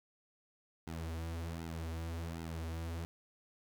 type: tone with flanger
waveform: sawtooth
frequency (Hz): 82.41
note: E2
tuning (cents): 0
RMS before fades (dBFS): -41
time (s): 0.87-3.05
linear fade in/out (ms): 0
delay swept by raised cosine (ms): 1.7 to 7.6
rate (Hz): 1.3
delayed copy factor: -1
effects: none